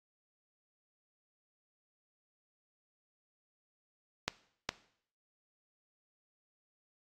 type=clicks; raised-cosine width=0.2 ms; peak=-13 dBFS; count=2; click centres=4.28 / 4.691 s; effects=noise-tail reverb RT60 0.6 s tail -18 dB re dry + AAC 48 kbps